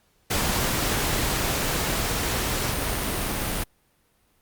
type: noise with level ramp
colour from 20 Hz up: pink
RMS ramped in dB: -24 to -27 dBFS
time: 0.3-3.64 s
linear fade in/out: 10 ms
effects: pink hiss -65 dBFS RMS until 4.41 s + Opus 48 kbps